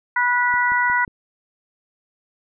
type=harmonic tone; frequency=489.4 Hz; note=B4; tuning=16 cents flat; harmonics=2 / 3 / 4; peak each=-20 / -20 / -21 dBFS; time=0.16-1.05 s; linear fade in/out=5 ms
type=click train; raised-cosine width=3 ms; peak=-27 dBFS; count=4; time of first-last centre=0.54-1.079 s; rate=5.57 Hz
effects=none